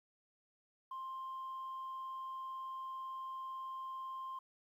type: tone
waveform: sine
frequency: 1053 Hz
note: C6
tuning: 11 cents sharp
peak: -40 dBFS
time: 0.91-4.39 s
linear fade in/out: 5 ms
effects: tanh soft clip ceiling -39 dBFS + 12-bit